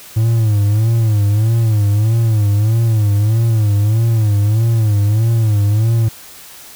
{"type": "tone with vibrato", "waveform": "triangle", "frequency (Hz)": 108.4, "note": "A2", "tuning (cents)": -25, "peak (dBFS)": -8, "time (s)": [0.16, 6.09], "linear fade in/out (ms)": 10, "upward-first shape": "sine", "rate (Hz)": 1.6, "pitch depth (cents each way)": 110, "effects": ["white hiss -37 dBFS RMS until 6.75 s"]}